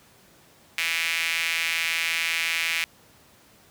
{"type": "tone with high-pass filter", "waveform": "sawtooth", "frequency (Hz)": 165.4, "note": "E3", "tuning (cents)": 6, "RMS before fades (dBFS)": -26, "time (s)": [0.78, 2.84], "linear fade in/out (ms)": 0, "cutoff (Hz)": 2300, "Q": 3.6, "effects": ["pink hiss -55 dBFS RMS until 3.7 s", "high-pass 80 Hz 12 dB/octave"]}